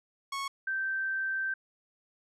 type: tone pair in turn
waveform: sawtooth / sine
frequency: 1102 / 1558.5 Hz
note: C#6 / G6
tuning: -11 / -11 cents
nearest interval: tritone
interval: 600 cents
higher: second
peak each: -29 / -29 dBFS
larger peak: neither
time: 0.32-0.48 / 0.67-1.54 s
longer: second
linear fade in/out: 5 ms
effects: low-pass 9000 Hz 12 dB/octave